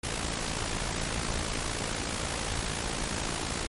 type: noise with amplitude modulation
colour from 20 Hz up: pink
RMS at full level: -29 dBFS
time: 0.03-3.67 s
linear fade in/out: 10 ms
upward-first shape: sine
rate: 55.9 Hz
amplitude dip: 65%
effects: MP3 48 kbps